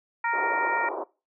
harmonic tone, 466.2 Hz, A#4, in tune, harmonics 2 / 3 / 4 / 5, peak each -26 / -31 / -30 / -35 dBFS, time 0.24-0.89 s, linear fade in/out 5 ms
pink band-pass noise, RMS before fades -33 dBFS, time 0.33-1.04 s, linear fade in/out 5 ms, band 340 to 1100 Hz, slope 48 dB/octave
effects noise-tail reverb RT60 0.3 s tail -22 dB re dry

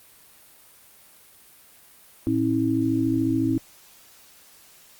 sine tone cluster, 113.7 / 267.6 / 321.5 Hz, A#2 / C4 / E4, -43 / +39 / -43 cents, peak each -28 / -23 / -23 dBFS, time 2.27-3.58 s, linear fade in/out 0 ms, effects white hiss -52 dBFS RMS until 4.99 s + Opus 32 kbps

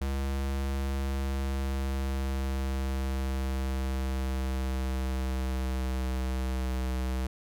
square tone with pitch glide, 68 to 64.18 Hz, C#2 to C2, -33 to -33 cents, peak -29 dBFS, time 0.01-7.27 s, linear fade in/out 5 ms, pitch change -100 cents, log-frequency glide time 0.72-6.61 s, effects none

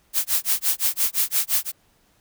blue noise with tremolo, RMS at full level -19 dBFS, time 0.13-1.72 s, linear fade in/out 50 ms, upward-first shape sine, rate 5.8 Hz, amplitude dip 100%, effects pink hiss -62 dBFS RMS until 2.2 s

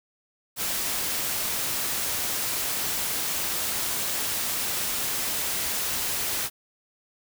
white noise, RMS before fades -28 dBFS, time 0.56-6.5 s, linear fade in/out 50 ms, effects none

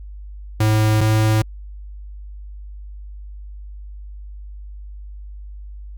square tone pair in turn, 108.2 / 108.89 Hz, A2 / A2, -29 / -18 cents, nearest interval unison, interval 11 cents, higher second, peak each -14 dBFS, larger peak neither, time 0.6-1.01 / 1.01-1.42 s, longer neither, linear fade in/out 5 ms, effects added 50 Hz sine -32 dBFS peak until 5.97 s + Opus 48 kbps

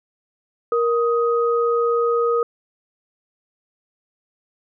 sine tone pair together, 469.3 / 1253 Hz, A#4 / D#6, +12 / +12 cents, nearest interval octave + perfect fourth, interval 1700 cents, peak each -17 / -22 dBFS, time 0.72-2.43 s, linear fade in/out 2 ms, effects none

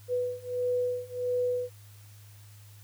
sine beating tone pair, 493.9 / 495.4 Hz, B4 / B4, 0 / +5 cents, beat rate 1.5 Hz, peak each -31 / -30 dBFS, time 0.08-1.7 s, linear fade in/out 50 ms, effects added 103 Hz sine -49 dBFS peak until 2.83 s + white hiss -58 dBFS RMS until 2.83 s

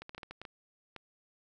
clicks, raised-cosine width 0.3 ms, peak -28 dBFS, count 9, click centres 0.02 / 0.094 / 0.148 / 0.18 / 0.232 / 0.31 / 0.416 / 0.452 / 0.963 s, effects none

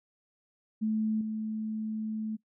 sine tone with level steps, 217.6 Hz, A3, 19 cents flat, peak -26 / -31 dBFS, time 0.81-2.37 s, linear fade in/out 20 ms, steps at 1.21 s, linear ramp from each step 2 ms, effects noise-tail reverb RT60 0.1 s tail -20 dB re dry

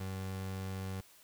30% pulse tone, 95.2 Hz, F#2, 50 cents sharp, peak -35 dBFS, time 0-1.01 s, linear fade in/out 5 ms, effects white hiss -61 dBFS RMS until 1.23 s

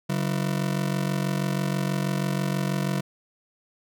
40% pulse ring-modulated tone, 164.81 Hz, E3, in tune, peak -20 dBFS, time 0.09-3.01 s, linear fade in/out 10 ms, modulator 23.1 Hz, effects none

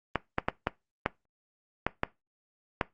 clicks, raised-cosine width 0.5 ms, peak -10 dBFS, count 8, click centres 0.157 / 0.384 / 0.485 / 0.671 / 1.061 / 1.866 / 2.034 / 2.812 s, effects noise-tail reverb RT60 0.2 s tail -20 dB re dry + Opus 24 kbps

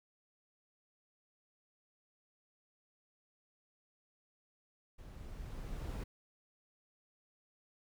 brown noise with level ramp, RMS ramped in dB -51 to -39 dBFS, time 4.98-6.04 s, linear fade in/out 10 ms, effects none

